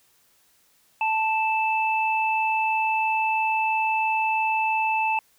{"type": "tone pair together", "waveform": "sine", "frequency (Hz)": [880, 2637], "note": ["A5", "E7"], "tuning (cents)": [0, 0], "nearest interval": "octave + perfect fifth", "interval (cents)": 1900, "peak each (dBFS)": [-22, -25], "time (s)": [1.01, 5.19], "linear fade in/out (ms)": 2, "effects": ["white hiss -62 dBFS RMS until 5.38 s"]}